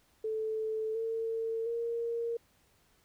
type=tone with pitch steps; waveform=sine; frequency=438 / 451.6 / 465.7 Hz; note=A4 / A4 / A#4; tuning=-8 / +45 / -2 cents; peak=-31 dBFS; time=0.24-2.37 s; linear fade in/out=5 ms; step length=710 ms; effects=pink hiss -68 dBFS RMS until 3.04 s